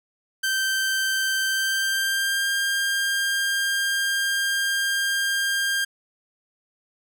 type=tone with pitch glide; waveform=sawtooth; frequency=1557 to 1601.7 Hz; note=G6 to G6; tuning=-12 to +37 cents; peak=-18 dBFS; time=0.43-5.85 s; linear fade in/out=10 ms; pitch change=+49 cents; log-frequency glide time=1.48-2.48 s; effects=none